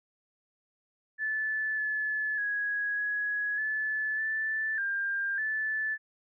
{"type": "tone with pitch steps", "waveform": "sine", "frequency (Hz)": [1742, 1724, 1663, 1675, 1733, 1758, 1598, 1745], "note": ["A6", "A6", "G#6", "G#6", "A6", "A6", "G6", "A6"], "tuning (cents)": [-18, -36, 2, 14, -27, -2, 33, -15], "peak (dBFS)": -28, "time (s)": [1.18, 5.98], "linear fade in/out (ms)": 50, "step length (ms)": 600, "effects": []}